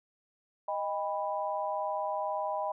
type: chord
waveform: sine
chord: Eb augmented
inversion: none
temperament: equal with one note detuned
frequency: 622.3 / 800 / 987.8 Hz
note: Eb5 / G5 / B5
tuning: 0 / +35 / 0 cents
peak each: -34 / -35 / -35 dBFS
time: 0.68-2.72 s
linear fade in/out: 5 ms
effects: none